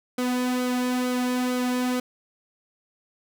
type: tone with flanger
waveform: sawtooth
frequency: 250 Hz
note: B3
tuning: 21 cents sharp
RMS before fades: -25 dBFS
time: 0.18-2 s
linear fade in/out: 5 ms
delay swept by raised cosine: 1.1 to 2.6 ms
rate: 2.2 Hz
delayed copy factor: -0.6
effects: none